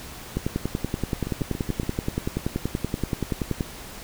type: two click trains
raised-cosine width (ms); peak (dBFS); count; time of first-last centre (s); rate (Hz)
3; -11 / -17; 35 / 5; 0.37-3.608 / 1.27-1.833; 10.5 / 7.11
effects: pink hiss -40 dBFS RMS until 4.03 s